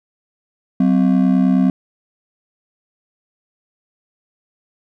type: ring-modulated tone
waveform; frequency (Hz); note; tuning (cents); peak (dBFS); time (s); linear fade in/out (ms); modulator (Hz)
triangle; 222.9; A3; +23; -6; 0.8-1.7; 2; 34.8
effects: none